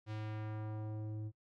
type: tone with low-pass filter sweep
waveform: square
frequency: 107.8 Hz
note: A2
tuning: 35 cents flat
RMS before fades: -42 dBFS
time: 0.06-1.32 s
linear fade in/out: 50 ms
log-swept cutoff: 4600 to 270 Hz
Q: 0.88
effects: noise-tail reverb RT60 0.1 s tail -24 dB re dry